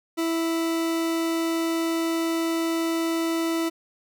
40% pulse tone, 329.6 Hz, E4, in tune, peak -22 dBFS, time 0.17-3.7 s, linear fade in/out 20 ms, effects none

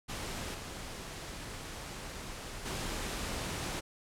pink noise with level steps, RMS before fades -39 / -43 / -37 dBFS, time 0.08-3.81 s, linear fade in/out 20 ms, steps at 0.54 / 2.65 s, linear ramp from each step 10 ms, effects low-pass 10000 Hz 12 dB/octave

